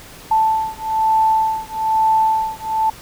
sine beating tone pair, 880 / 881.1 Hz, A5 / A5, 0 / +2 cents, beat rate 1.1 Hz, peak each -17 dBFS, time 0.31-2.9 s, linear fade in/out 5 ms, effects pink hiss -39 dBFS RMS until 3.01 s

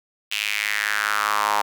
sawtooth tone with high-pass filter sweep, 104.8 Hz, G#2, 16 cents sharp, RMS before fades -23 dBFS, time 0.31-1.62 s, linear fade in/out 10 ms, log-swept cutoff 2800 to 890 Hz, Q 3.9, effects none

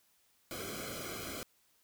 pink noise with comb filter, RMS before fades -42 dBFS, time 0.51-1.43 s, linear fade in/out 0 ms, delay 1.1 ms, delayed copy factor -0.95, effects white hiss -71 dBFS RMS until 1.83 s

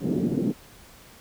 pink band-pass noise, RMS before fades -25 dBFS, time 0-0.54 s, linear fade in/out 50 ms, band 160 to 370 Hz, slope 24 dB/octave, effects pink hiss -50 dBFS RMS until 1.2 s

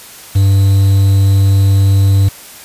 triangle tone with quantisation, 98 Hz, G2, in tune, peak -4 dBFS, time 0.35-2.29 s, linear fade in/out 10 ms, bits 5, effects white hiss -34 dBFS RMS until 2.64 s + resampled to 32000 Hz

